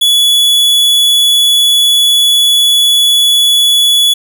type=tone; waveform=45% pulse; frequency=3408 Hz; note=G#7; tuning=44 cents sharp; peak=-6 dBFS; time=0.01-4.14 s; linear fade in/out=10 ms; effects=none